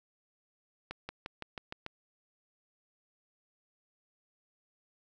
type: accelerating click train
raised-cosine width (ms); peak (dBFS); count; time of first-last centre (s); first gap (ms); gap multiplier
0.3; -23; 7; 0.91-1.864; 180; 0.95
effects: none